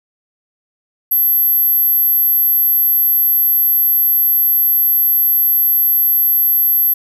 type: tone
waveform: sine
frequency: 12230 Hz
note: G9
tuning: 44 cents flat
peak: -10 dBFS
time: 1.11-6.94 s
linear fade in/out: 10 ms
effects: none